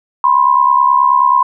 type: tone pair together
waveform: sine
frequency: 987.8 / 1057.2 Hz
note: B5 / C6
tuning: 0 / +18 cents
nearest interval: minor second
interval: 118 cents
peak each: -10 / -10 dBFS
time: 0.24-1.43 s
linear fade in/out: 2 ms
effects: none